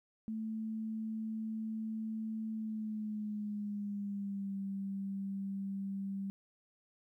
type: tone with pitch glide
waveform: sine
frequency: 220 to 196 Hz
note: A3 to G3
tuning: 0 to 0 cents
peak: -36 dBFS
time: 0.28-6.3 s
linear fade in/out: 0 ms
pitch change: -200 cents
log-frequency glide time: 2.52-4.56 s
effects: 13-bit